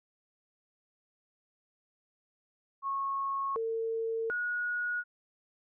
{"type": "tone with pitch steps", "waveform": "sine", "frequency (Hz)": [1096, 452, 1452], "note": ["C#6", "A4", "F#6"], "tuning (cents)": [-20, 47, -33], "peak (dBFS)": -30, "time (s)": [2.82, 5.04], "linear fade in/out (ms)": 50, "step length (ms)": 740, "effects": []}